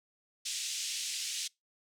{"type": "band-pass noise", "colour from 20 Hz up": "white", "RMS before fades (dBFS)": -37, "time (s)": [0.45, 1.48], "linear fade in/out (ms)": 10, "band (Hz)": [2600, 7900], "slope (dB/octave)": 24, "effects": ["noise-tail reverb RT60 0.2 s tail -25 dB re dry"]}